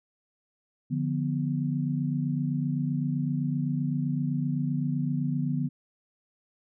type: chord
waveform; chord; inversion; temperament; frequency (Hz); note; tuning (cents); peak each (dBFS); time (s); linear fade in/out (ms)
sine; B diminished; first; equal; 146.83 / 174.61 / 246.9; D3 / F3 / B3; 0 / 0 / 0; -28 / -32 / -30; 0.9-5.69; 20
effects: none